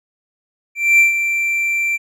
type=tone with ADSR envelope; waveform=triangle; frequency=2351 Hz; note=D7; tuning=1 cent sharp; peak=-5 dBFS; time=0.75-1.98 s; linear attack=240 ms; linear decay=130 ms; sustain=-9 dB; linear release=28 ms; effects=none